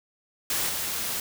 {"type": "noise with level steps", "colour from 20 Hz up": "white", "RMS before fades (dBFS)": [-27, -30], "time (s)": [0.5, 1.2], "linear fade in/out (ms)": 2, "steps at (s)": 0.69, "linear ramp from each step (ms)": 2, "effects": []}